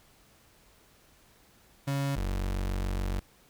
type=tone pair in turn; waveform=35% pulse; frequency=139.2 / 46.91 Hz; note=C#3 / F#1; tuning=+8 / +25 cents; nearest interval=octave + perfect fifth; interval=1883 cents; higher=first; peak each=-26 / -27 dBFS; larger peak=first; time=1.87-2.16 / 2.16-3.2 s; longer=second; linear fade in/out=10 ms; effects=pink hiss -61 dBFS RMS until 3.49 s